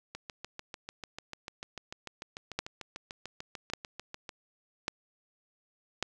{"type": "two click trains", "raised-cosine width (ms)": 0.2, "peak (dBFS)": [-13, -23], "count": [4, 29], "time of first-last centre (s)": [[2.59, 6.026], [0.15, 4.292]], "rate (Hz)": [0.873, 6.76], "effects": []}